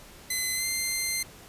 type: tone with pitch glide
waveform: 10% pulse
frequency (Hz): 2039 to 2085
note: C7 to C7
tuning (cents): -45 to -7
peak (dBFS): -18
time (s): 0.3-1.23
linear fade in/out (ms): 5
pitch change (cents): +38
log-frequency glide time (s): 0.54-0.66
effects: pink hiss -49 dBFS RMS until 1.48 s + resampled to 32000 Hz